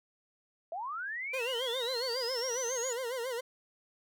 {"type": "linear sweep", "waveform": "sine", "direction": "up", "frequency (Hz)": [630, 6930], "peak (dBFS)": -35, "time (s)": [0.72, 2.93], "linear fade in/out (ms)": 2}
{"type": "tone with vibrato", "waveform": "40% pulse", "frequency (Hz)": 493.9, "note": "B4", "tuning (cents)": 0, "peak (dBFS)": -33, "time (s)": [1.33, 3.41], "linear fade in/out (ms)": 10, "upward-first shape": "sine", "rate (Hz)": 7.3, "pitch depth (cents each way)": 130}
{"effects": []}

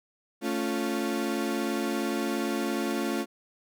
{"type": "chord", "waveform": "35% pulse", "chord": "A augmented", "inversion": "none", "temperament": "equal", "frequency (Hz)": [220, 277.2, 349.2], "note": ["A3", "C#4", "E#4"], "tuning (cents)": [0, 0, 0], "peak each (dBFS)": -30, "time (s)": [0.41, 3.26], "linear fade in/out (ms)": 50, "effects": []}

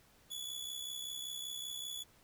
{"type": "tone with amplitude modulation", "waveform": "sawtooth", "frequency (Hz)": 3417, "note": "G#7", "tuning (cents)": 49, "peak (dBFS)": -35, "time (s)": [0.3, 2.04], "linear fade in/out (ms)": 20, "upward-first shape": "sine", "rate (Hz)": 65.2, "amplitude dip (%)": 60, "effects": ["pink hiss -66 dBFS RMS until 2.23 s"]}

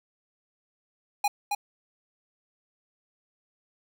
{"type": "tone with echo", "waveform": "square", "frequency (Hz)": 820, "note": "G#5", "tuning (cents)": -22, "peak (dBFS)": -22, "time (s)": [1.24, 1.28], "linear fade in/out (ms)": 5, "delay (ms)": 270, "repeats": 1, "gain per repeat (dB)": -4, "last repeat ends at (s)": 1.55, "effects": []}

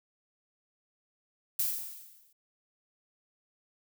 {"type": "noise with exponential decay", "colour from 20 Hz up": "violet", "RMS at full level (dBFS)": -27, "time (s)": [1.59, 2.33], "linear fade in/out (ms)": 5, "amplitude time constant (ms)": 160, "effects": []}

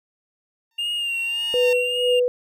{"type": "tone with exponential growth", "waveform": "10% pulse", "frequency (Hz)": 910, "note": "A#5", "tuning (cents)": -42, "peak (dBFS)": -22, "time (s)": [0.71, 1.73], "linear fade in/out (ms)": 2, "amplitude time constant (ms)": 220}
{"type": "tone with vibrato", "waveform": "triangle", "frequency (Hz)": 2800, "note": "F7", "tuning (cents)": 4, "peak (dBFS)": -21, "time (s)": [0.78, 2.2], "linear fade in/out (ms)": 10, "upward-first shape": "sine", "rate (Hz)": 1.8, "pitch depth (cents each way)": 40}
{"type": "tone with tremolo", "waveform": "sine", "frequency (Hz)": 493.9, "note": "B4", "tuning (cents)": 0, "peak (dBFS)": -15, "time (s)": [1.54, 2.28], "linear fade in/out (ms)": 0, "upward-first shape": "sine", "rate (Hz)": 2, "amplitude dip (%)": 75}
{"effects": []}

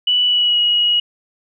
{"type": "tone with pitch glide", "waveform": "sine", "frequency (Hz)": [2960, 2902], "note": ["F#7", "F#7"], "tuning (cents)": [0, -34], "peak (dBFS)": -12, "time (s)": [0.07, 1], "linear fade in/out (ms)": 5, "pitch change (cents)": -34, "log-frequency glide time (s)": [0.26, 0.59], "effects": []}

